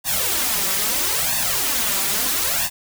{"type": "noise with flanger", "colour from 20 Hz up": "white", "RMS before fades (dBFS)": -21, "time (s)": [0.04, 2.7], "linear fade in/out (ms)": 50, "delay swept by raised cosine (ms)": [1.1, 5.2], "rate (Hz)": 0.76, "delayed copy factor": 0.95, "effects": []}